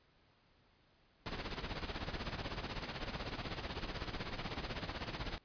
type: noise with tremolo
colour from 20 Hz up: pink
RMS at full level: -39 dBFS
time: 1.26-5.38 s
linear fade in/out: 0 ms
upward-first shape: sine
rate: 16 Hz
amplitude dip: 70%
effects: pink hiss -70 dBFS RMS until 5.44 s + resampled to 11025 Hz